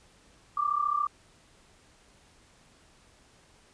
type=tone pair together; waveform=sine; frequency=1161 / 1195 Hz; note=D6 / D6; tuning=-20 / +30 cents; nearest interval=unison; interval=50 cents; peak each=-28 dBFS; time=0.57-1.07 s; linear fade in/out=5 ms; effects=pink hiss -60 dBFS RMS until 3.73 s + resampled to 22050 Hz